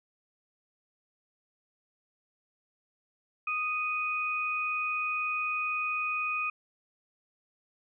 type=tone pair together; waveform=sine; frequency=1242.7 / 2489 Hz; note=D#6 / D#7; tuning=-3 / 0 cents; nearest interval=octave; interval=1203 cents; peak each=-33 / -30 dBFS; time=3.47-6.5 s; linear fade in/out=5 ms; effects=none